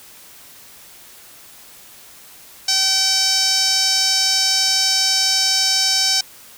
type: tone with band-pass filter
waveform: sawtooth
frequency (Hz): 768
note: G5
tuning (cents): -36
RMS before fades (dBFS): -17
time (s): 2.68-6.21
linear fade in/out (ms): 5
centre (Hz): 5400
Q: 4.2
effects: white hiss -43 dBFS RMS until 6.57 s